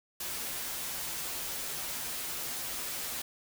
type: noise with comb filter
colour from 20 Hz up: white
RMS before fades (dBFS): -37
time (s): 0.2-3.22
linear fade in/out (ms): 5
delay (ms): 9.9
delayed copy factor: -0.6
effects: none